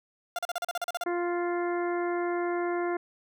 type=tone bursts; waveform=30% pulse; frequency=698.5 Hz; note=F5; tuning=in tune; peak=-26 dBFS; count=11; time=0.36-1.037 s; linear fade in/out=2 ms; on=27 ms; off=38 ms
type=harmonic tone; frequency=349.2 Hz; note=F4; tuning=in tune; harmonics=1 / 2 / 3 / 4 / 5 / 6; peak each=-28 / -34 / -38 / -40 / -42 / -44 dBFS; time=1.06-2.97 s; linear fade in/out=5 ms
effects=none